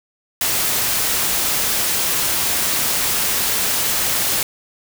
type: noise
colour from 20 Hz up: white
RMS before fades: -19 dBFS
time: 0.41-4.43 s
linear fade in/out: 2 ms
effects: none